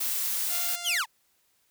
blue noise, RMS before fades -29 dBFS, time 0-0.76 s, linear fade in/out 10 ms
5% pulse tone, 697 Hz, F5, 4 cents flat, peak -24 dBFS, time 0.48-1 s, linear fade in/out 50 ms
sawtooth linear sweep, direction down, 3598 to 784 Hz, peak -21 dBFS, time 0.83-1.06 s, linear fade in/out 50 ms
effects white hiss -69 dBFS RMS until 1.7 s

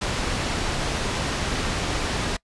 pink low-pass noise, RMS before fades -26 dBFS, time 0.01-2.37 s, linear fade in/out 10 ms, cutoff 6300 Hz, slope 12 dB/octave, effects noise-tail reverb RT60 0.1 s tail -23 dB re dry + resampled to 24000 Hz

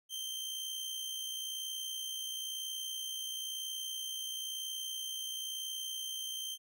sawtooth tone with amplitude modulation, 3136 Hz, G7, in tune, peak -33 dBFS, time 0.09-6.58 s, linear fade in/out 50 ms, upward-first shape sine, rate 61 Hz, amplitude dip 40%, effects none

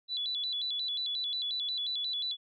sine tone with vibrato, 3684 Hz, A#7, 21 cents flat, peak -31 dBFS, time 0.08-2.37 s, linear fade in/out 50 ms, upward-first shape square, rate 5.6 Hz, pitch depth 130 cents each way, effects none

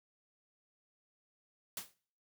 white noise with exponential decay, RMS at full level -37 dBFS, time 1.77-1.94 s, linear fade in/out 2 ms, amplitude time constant 35 ms, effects noise-tail reverb RT60 0.5 s tail -22 dB re dry + high-pass 80 Hz 12 dB/octave

